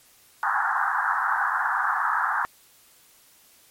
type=band-pass noise; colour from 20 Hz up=white; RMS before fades=-24 dBFS; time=0.43-2.45 s; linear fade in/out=0 ms; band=770 to 1700 Hz; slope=96 dB/octave; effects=white hiss -56 dBFS RMS until 3.7 s + MP3 64 kbps